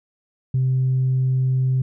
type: tone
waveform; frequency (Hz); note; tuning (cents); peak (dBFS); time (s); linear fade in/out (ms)
sine; 130; C3; -11; -15; 0.54-1.82; 5
effects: tanh soft clip ceiling -13 dBFS